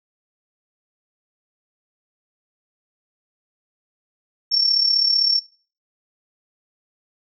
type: tone with amplitude modulation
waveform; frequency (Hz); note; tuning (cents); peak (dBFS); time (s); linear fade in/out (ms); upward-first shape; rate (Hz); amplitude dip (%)
sine; 5450; F8; -43; -12; 4.51-5.4; 20; sine; 35.6; 60
effects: noise-tail reverb RT60 0.4 s tail -20 dB re dry